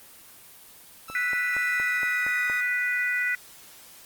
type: tone with pitch glide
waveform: sawtooth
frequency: 1318.5 to 1253.2 Hz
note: E6 to D#6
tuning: 0 to +12 cents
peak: -34 dBFS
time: 1.08-2.61 s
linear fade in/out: 5 ms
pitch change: -88 cents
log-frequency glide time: 1.64-2.47 s
type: click train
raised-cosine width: 1 ms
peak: -25 dBFS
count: 7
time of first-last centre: 1.1-2.499 s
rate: 4.29 Hz
type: harmonic tone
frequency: 492.8 Hz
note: B4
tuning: 4 cents flat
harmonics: 3 / 4 / 5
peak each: -28 / -25 / -34 dBFS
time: 1.15-3.35 s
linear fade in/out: 2 ms
effects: white hiss -49 dBFS RMS until 4.05 s + Opus 24 kbps